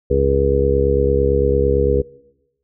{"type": "harmonic tone", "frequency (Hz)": 68.9, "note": "C#2", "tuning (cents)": -10, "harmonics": [1, 2, 3, 4, 5, 6, 7], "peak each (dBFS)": [-19, -23, -28, -26, -29, -18, -17], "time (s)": [0.1, 2.02], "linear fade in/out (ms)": 10, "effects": ["noise-tail reverb RT60 1.0 s tail -23 dB re dry"]}